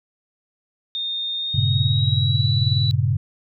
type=tone with pitch glide; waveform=sine; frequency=3659 to 3944 Hz; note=A#7 to B7; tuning=-33 to -3 cents; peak=-23 dBFS; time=0.95-2.91 s; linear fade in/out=0 ms; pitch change=+130 cents; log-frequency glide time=1.37-2.48 s
type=chord; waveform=sine; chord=G diminished; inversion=none; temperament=equal; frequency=98 / 116.54 / 138.59 Hz; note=G2 / Bb2 / Db3; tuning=0 / 0 / 0 cents; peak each=-21 dBFS; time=1.54-3.17 s; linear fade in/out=10 ms
effects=none